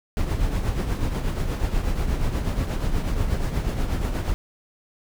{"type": "noise with tremolo", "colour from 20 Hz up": "brown", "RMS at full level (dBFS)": -21, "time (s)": [0.17, 4.34], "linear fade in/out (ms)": 0, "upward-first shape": "triangle", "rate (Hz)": 8.3, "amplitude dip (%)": 60, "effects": []}